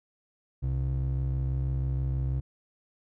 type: ring-modulated tone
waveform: triangle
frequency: 98 Hz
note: G2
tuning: in tune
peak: -21 dBFS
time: 0.62-2.41 s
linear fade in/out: 20 ms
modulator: 33.1 Hz
effects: none